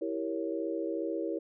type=chord; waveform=sine; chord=E diminished seventh; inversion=none; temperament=equal; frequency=329.6 / 392 / 466.2 / 554.4 Hz; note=E4 / G4 / Bb4 / Db5; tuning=0 / 0 / 0 / 0 cents; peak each=-34 / -38 / -37 / -38 dBFS; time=0.01-1.39 s; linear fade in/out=10 ms; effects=none